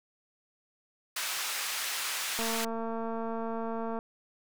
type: band-pass noise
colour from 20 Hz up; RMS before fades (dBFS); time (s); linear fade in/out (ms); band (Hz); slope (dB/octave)
pink; -34; 1.16-2.65; 5; 1400 to 15000; 12
type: click train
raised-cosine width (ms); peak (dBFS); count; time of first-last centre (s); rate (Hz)
1; -23; 364; 2.39-3.989; 227
effects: none